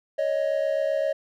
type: tone pair together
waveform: triangle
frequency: 557.3 / 625 Hz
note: C#5 / D#5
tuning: +9 / +8 cents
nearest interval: major second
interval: 199 cents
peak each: -23 dBFS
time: 0.18-1.13 s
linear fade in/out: 10 ms
effects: none